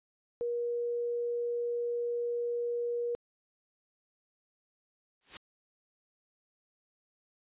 sine tone, 476.8 Hz, A#4, 39 cents sharp, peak -30 dBFS, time 0.41-3.15 s, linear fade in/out 0 ms
white noise with exponential growth, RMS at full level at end -37 dBFS, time 5.21-5.37 s, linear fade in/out 2 ms, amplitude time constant 33 ms
effects resampled to 8000 Hz

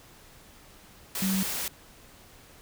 sine tone in noise, 191.5 Hz, G3, 40 cents flat, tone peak -25 dBFS, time 1.22-1.43 s, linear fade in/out 2 ms, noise white, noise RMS -32 dBFS, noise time 1.15-1.68 s, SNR +4 dB, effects pink hiss -53 dBFS RMS until 2.61 s

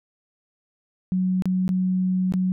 sine tone with dropouts, 185 Hz, F#3, in tune, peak -19 dBFS, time 1.12-2.52 s, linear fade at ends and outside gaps 0 ms, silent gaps 1.422-1.456 / 1.679-1.691 / 2.323-2.338 s, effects none

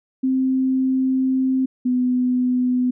sine tone pair in turn, 261.6 / 250.5 Hz, C4 / B3, 0 / +25 cents, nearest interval minor second, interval 75 cents, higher first, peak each -16 dBFS, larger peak neither, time 0.23-1.66 / 1.85-2.91 s, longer first, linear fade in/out 10 ms, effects none

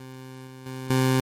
20% pulse tone with level steps, 130.3 Hz, C3, 7 cents flat, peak -34 / -36 / -28 / -14 dBFS, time 0-1.2 s, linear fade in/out 2 ms, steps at 0.47 / 0.66 / 0.9 s, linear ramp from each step 2 ms, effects MP3 64 kbps

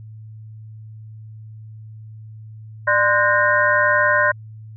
sine tone cluster, 598 / 1035 / 1462 / 1583 / 1845 Hz, D5 / C6 / F#6 / G6 / A#6, +31 / -19 / -21 / +17 / -18 cents, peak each -20 dBFS, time 2.87-4.32 s, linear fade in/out 10 ms, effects added 109 Hz sine -35 dBFS peak until 4.76 s

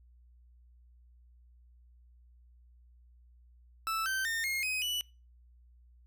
40% pulse tone with pitch steps, 1318.5 / 1550 / 1822.1 / 2142 / 2518 / 2960 Hz, E6 / G6 / A#6 / C7 / D#7 / F#7, 0 / -20 / -40 / +40 / +20 / 0 cents, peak -30 dBFS, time 3.87-5.01 s, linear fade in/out 0 ms, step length 190 ms, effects noise-tail reverb RT60 0.3 s tail -23 dB re dry + added 60 Hz sine -57 dBFS peak until 6.06 s

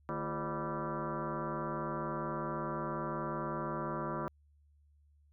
sine tone with frequency modulation, 415.3 Hz, G#4, in tune, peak -34 dBFS, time 0.09-4.28 s, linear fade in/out 0 ms, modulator 189 Hz, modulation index 4.9, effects added 73 Hz sine -63 dBFS peak until 5.32 s

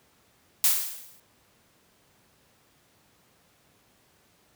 blue noise with exponential decay, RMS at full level -18 dBFS, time 0.64-1.2 s, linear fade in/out 2 ms, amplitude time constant 120 ms, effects pink hiss -63 dBFS RMS until 4.55 s + high-pass 80 Hz 12 dB/octave

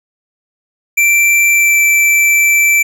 square tone with pitch glide, 2347 to 2332 Hz, D7 to D7, -2 to -13 cents, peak -8 dBFS, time 0.97-2.83 s, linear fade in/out 10 ms, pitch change -11 cents, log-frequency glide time 1.51-1.8 s, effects none

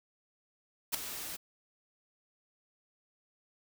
white noise with ADSR envelope, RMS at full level -28 dBFS, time 0.92-1.37 s, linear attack 25 ms, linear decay 4 ms, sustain -13 dB, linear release 15 ms, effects none

